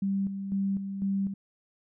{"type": "tone with tremolo", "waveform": "sine", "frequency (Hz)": 196, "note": "G3", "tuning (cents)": 0, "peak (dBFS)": -25, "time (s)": [0.02, 1.34], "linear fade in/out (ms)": 5, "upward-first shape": "square", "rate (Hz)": 2, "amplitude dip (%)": 55, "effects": []}